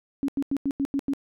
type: tone bursts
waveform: sine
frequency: 277.2 Hz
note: C#4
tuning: in tune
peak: -22 dBFS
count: 7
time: 0.23-1.135 s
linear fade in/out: 0 ms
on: 53 ms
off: 89 ms
effects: none